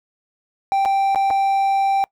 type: tone with dropouts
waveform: triangle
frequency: 784 Hz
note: G5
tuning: in tune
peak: -13 dBFS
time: 0.72-2.04 s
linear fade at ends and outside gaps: 0 ms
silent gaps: 0.851-0.857 / 1.148-1.158 / 1.303-1.308 s
effects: noise-tail reverb RT60 0.1 s tail -24 dB re dry